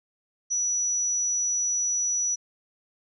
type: tone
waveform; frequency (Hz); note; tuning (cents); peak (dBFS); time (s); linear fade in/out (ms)
sine; 5890; F#8; -9; -23; 0.5-2.36; 20
effects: none